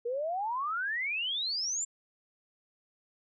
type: exponential sweep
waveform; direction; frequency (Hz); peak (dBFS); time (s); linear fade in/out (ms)
sine; up; 460.3 to 7459; -30; 0.05-1.85; 10
effects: none